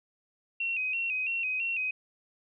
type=tone with vibrato; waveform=sine; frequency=2620 Hz; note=E7; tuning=11 cents flat; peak=-28 dBFS; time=0.6-1.91 s; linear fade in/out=5 ms; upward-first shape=square; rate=3 Hz; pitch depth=69 cents each way; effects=none